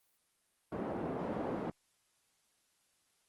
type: band-pass noise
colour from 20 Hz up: pink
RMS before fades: -38 dBFS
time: 0.72-1.7 s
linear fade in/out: 2 ms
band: 210 to 730 Hz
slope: 12 dB/octave
effects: white hiss -75 dBFS RMS until 3.28 s + Opus 32 kbps